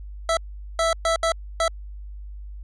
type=tone bursts at uneven times; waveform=25% pulse; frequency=659.3 Hz; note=E5; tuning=in tune; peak=-15 dBFS; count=5; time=0.29-0.37 / 0.79-0.93 / 1.05-1.16 / 1.23-1.32 / 1.6-1.68 s; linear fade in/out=2 ms; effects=added 50 Hz sine -34 dBFS peak until 2.63 s + resampled to 22050 Hz